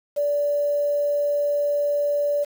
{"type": "tone with quantisation", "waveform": "sine", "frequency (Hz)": 580, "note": "D5", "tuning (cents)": -22, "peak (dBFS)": -19, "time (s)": [0.16, 2.45], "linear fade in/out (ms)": 20, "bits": 7, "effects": []}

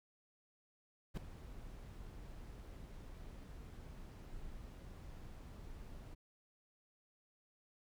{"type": "noise with ADSR envelope", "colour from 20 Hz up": "brown", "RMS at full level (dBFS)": -38, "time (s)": [1.14, 6.15], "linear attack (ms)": 32, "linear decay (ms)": 6, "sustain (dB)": -13, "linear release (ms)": 18, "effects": []}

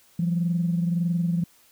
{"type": "tone pair together", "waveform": "sine", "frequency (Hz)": [170.4, 192.1], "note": ["F3", "G3"], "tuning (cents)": [-42, -35], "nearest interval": "major second", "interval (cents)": 207, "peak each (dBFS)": [-21, -30], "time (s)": [0.19, 1.44], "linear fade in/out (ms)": 5, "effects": ["tanh soft clip ceiling -14 dBFS", "white hiss -58 dBFS RMS until 1.71 s"]}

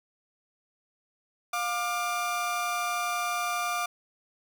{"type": "tone pair together", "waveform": "30% pulse", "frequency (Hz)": [707.6, 1190], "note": ["F5", "D6"], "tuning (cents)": [23, 22], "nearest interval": "major sixth", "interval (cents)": 899, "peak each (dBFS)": [-29, -27], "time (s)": [1.53, 3.86], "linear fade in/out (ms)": 5, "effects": []}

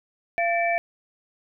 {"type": "tone cluster", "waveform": "sine", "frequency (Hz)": [685, 1785, 2312], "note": ["F5", "A6", "D7"], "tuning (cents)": [-34, 24, -28], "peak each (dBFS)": [-22, -30, -26], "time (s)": [0.38, 0.78], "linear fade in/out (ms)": 0, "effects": []}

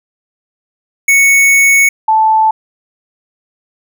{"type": "tone pair in turn", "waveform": ["square", "sine"], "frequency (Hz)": [2217, 876.5], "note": ["C#7", "A5"], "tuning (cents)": [0, -7], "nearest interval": "octave + major third", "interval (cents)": 1607, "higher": "first", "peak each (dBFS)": -6, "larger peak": "neither", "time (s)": [[1.08, 1.89], [2.08, 2.51]], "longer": "first", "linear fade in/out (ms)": 5, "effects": []}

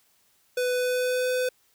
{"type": "tone with pitch glide", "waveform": "square", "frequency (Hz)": [497.9, 504.6], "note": ["B4", "B4"], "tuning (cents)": [14, 37], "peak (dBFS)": -24, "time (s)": [0.57, 1.49], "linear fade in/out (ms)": 5, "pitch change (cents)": 23, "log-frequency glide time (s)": [0.73, 1.3], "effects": ["white hiss -65 dBFS RMS until 1.74 s"]}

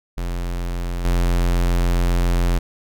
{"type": "tone with level steps", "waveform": "square", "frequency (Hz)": 43.65, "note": "F1", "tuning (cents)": 0, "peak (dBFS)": [-23, -16], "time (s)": [0.17, 2.59], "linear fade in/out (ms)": 10, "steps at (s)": 1.05, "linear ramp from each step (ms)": 2, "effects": []}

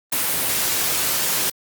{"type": "noise", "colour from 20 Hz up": "white", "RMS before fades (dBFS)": -21, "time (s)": [0.12, 1.5], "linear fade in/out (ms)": 5, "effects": ["high-pass 80 Hz 12 dB/octave", "Opus 32 kbps"]}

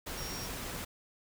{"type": "tone in noise", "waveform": "sine", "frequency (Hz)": 5588, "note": "F8", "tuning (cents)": 0, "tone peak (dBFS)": -43, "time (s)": [0.17, 0.47], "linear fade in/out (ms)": 10, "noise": "pink", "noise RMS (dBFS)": -40, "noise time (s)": [0.06, 0.85], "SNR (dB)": -6, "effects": []}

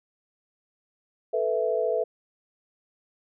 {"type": "chord", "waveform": "sine", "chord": "A suspended second", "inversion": "none", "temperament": "equal", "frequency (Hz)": [440, 493.9, 659.3], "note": ["A4", "B4", "E5"], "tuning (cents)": [0, 0, 0], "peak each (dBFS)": -27, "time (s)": [1.33, 2.04], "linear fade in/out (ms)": 10, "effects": []}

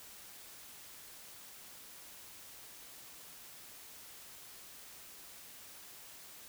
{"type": "silence", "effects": ["white hiss -53 dBFS RMS until 6.48 s"]}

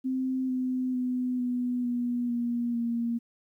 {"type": "tone with pitch steps", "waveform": "sine", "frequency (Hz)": [260, 255.5, 251.1, 246.8, 242.6, 238.4, 234.3], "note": ["C4", "C4", "B3", "B3", "B3", "A#3", "A#3"], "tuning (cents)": [-11, -41, 29, -1, -31, 39, 9], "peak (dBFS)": -26, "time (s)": [0.04, 3.19], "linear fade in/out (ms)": 20, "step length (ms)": 450, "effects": ["11-bit"]}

